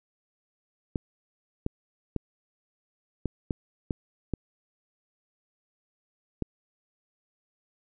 clicks, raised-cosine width 3 ms, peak -15 dBFS, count 8, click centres 0.958 / 1.664 / 2.163 / 3.257 / 3.508 / 3.908 / 4.337 / 6.423 s, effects none

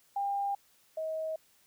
sine tone pair in turn, 800 / 634.8 Hz, G5 / D#5, +35 / +35 cents, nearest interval major third, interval 400 cents, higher first, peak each -29 / -32 dBFS, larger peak first, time 0.16-0.55 / 0.97-1.36 s, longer neither, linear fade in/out 5 ms, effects white hiss -66 dBFS RMS until 1.66 s

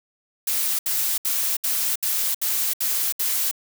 blue noise bursts, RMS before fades -23 dBFS, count 8, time 0.47-3.513 s, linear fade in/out 5 ms, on 320 ms, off 69 ms, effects none

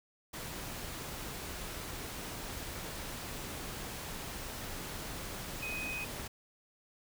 sine tone in noise, 2509 Hz, D#7, 14 cents sharp, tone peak -37 dBFS, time 5.62-6.05 s, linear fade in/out 10 ms, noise pink, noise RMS -42 dBFS, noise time 0.33-6.28 s, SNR +2 dB, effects none

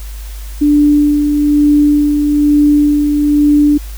sine tone with tremolo, 293.7 Hz, D4, in tune, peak -5 dBFS, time 0.61-3.78 s, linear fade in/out 10 ms, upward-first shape sine, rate 1.1 Hz, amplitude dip 40%, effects added 51 Hz sine -23 dBFS peak until 3.97 s + white hiss -37 dBFS RMS until 3.97 s

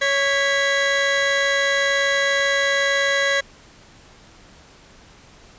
35% pulse tone cluster, 557 / 1649 / 1976 Hz, C#5 / G#6 / B6, +8 / -13 / 0 cents, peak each -20 dBFS, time 0.01-3.41 s, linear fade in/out 10 ms, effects pink hiss -48 dBFS RMS until 5.58 s + resampled to 16000 Hz

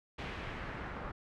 pink noise with low-pass filter sweep, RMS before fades -42 dBFS, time 0.18-1.12 s, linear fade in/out 10 ms, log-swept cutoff 2700 to 1400 Hz, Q 1.4, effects none

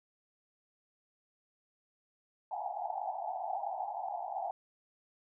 white band-pass noise, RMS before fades -38 dBFS, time 2.51-4.51 s, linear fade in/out 2 ms, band 680 to 860 Hz, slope 96 dB/octave, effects none

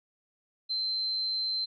sine tone, 4103 Hz, C8, 35 cents flat, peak -28 dBFS, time 0.69-1.66 s, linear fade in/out 20 ms, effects none

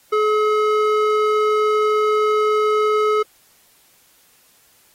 square tone with band-pass filter, 426.5 Hz, G#4, 46 cents sharp, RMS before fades -17 dBFS, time 0.12-3.23 s, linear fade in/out 10 ms, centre 890 Hz, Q 2.7, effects white hiss -55 dBFS RMS until 4.94 s + AAC 48 kbps

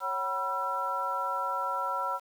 sine tone cluster, 551 / 756 / 975 / 1346 Hz, C#5 / F#5 / B5 / E6, -11 / +37 / -23 / +36 cents, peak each -38 / -38 / -32 / -32 dBFS, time 0-2.2 s, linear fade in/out 50 ms, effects 9-bit

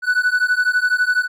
triangle beating tone pair, 1480 / 1492 Hz, F#6 / F#6, 0 / +14 cents, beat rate 12 Hz, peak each -16 dBFS, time 0.02-1.28 s, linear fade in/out 50 ms, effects none

